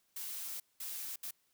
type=noise bursts at uneven times; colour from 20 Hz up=blue; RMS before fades=-42 dBFS; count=3; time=0.16-0.6 / 0.8-1.16 / 1.23-1.31 s; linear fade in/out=5 ms; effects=white hiss -75 dBFS RMS until 1.53 s